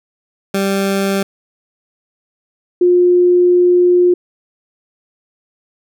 20% pulse / sine tone pair in turn, 196 / 356 Hz, G3 / F4, 0 / +33 cents, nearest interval minor seventh, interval 1033 cents, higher second, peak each -9 / -7 dBFS, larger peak second, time 0.54-1.23 / 2.81-4.14 s, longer second, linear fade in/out 5 ms, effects none

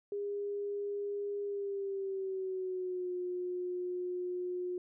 sine tone with pitch glide, 406.2 to 359.8 Hz, G#4 to F#4, -38 to -48 cents, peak -34 dBFS, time 0.12-4.78 s, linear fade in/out 2 ms, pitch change -210 cents, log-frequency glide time 1.43-3.12 s, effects none

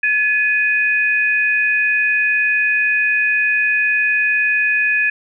sine tone pair together, 1708.5 / 2489 Hz, G#6 / D#7, +49 / 0 cents, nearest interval perfect fifth, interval 651 cents, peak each -16 dBFS, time 0.03-5.1 s, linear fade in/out 5 ms, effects none

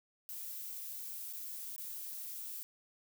violet noise with dropouts, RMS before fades -44 dBFS, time 0.29-2.63 s, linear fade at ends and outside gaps 0 ms, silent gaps 1.327-1.334 / 1.762-1.78 s, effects none

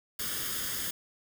white noise with comb filter, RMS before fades -34 dBFS, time 0.19-0.91 s, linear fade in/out 5 ms, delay 0.6 ms, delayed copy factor +0.65, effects none

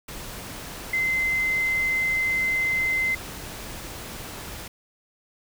sine tone in noise, 2067 Hz, C7, 22 cents flat, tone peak -21 dBFS, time 0.93-3.15 s, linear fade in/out 5 ms, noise pink, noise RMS -37 dBFS, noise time 0.08-4.68 s, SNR +13 dB, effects none

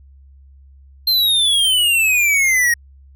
square exponential sweep, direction down, 4188 to 1864.7 Hz, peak -13 dBFS, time 1.07-2.74 s, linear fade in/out 5 ms, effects added 68 Hz sine -42 dBFS peak until 3.15 s

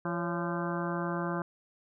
harmonic tone with a mistuned harmonic, 171.8 Hz, F3, 28 cents flat, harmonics 1 / 2 / 3 / 4 / 5 / 6 / 7 / 8 / 9, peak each -34 / -36 / -40 / -41 / -43 / -40 / -41 / -44 / -42 dBFS, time 0.05-1.42 s, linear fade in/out 2 ms, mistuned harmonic 3, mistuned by +120 cents, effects none

